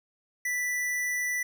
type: tone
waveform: square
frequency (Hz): 1975.5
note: B6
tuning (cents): 0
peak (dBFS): -28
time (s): 0.45-1.43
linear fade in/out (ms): 5
effects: none